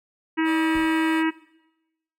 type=harmonic tone; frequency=320.7 Hz; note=E4; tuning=48 cents flat; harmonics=1 / 3 / 4 / 5 / 6 / 7 / 8 / 9; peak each=-20 / -29 / -36 / -32 / -31 / -36 / -38 / -39 dBFS; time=0.37-1.31 s; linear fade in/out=20 ms
type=tone with vibrato; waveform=10% pulse; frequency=598 Hz; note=D5; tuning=31 cents sharp; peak=-28 dBFS; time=0.44-1.24 s; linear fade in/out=50 ms; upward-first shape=triangle; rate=12 Hz; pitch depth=14 cents each way
type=noise with exponential decay; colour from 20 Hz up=brown; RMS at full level=-35 dBFS; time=0.75-1.07 s; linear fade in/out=2 ms; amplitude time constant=68 ms
effects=noise-tail reverb RT60 0.9 s tail -18 dB re dry

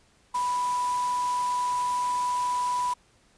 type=tone in noise; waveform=sine; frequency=987.8 Hz; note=B5; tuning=in tune; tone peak=-24 dBFS; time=0.34-2.94 s; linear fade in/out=10 ms; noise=white; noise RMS=-39 dBFS; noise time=0.34-2.94 s; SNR=+12 dB; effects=pink hiss -62 dBFS RMS until 3.37 s + resampled to 22050 Hz

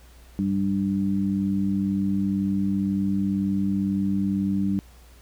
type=harmonic tone; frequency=98 Hz; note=G2; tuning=in tune; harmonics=1 / 2 / 3; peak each=-33 / -22 / -28 dBFS; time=0.39-4.79 s; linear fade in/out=0 ms; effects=added 60 Hz sine -48 dBFS peak until 5.21 s + pink hiss -55 dBFS RMS until 5.21 s

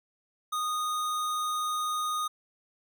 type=tone; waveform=square; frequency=1236 Hz; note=D#6; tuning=12 cents flat; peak=-29 dBFS; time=0.52-2.28 s; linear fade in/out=10 ms; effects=none

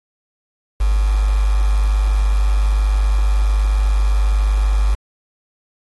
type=tone with quantisation; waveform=sine; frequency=50.6 Hz; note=G#1; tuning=44 cents flat; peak=-12 dBFS; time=0.8-4.95 s; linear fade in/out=10 ms; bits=5; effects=AAC 32 kbps

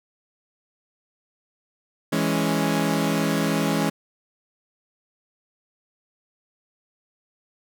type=chord; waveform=sawtooth; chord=C# minor; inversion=first; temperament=equal; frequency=164.81 / 207.7 / 277.2 Hz; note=E3 / G#3 / C#4; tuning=0 / 0 / 0 cents; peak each=-21 dBFS; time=2.12-3.9 s; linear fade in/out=10 ms; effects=none

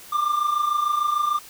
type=tone pair together; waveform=triangle; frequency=1171 / 1197.7 Hz; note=D6 / D6; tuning=-5 / +34 cents; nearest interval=unison; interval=39 cents; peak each=-24 / -19 dBFS; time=0.12-1.39 s; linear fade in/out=10 ms; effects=white hiss -44 dBFS RMS until 1.49 s

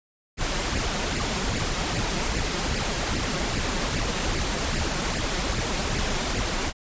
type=noise with flanger; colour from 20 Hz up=pink; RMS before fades=-26 dBFS; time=0.37-6.73 s; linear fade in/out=50 ms; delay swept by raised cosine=0.41 to 5.61 ms; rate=2.5 Hz; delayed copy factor=+0.6; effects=resampled to 16000 Hz

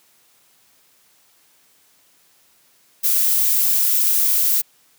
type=noise; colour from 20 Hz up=violet; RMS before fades=-17 dBFS; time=3.03-4.62 s; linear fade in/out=20 ms; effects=white hiss -57 dBFS RMS until 4.98 s + high-pass 100 Hz 12 dB/octave

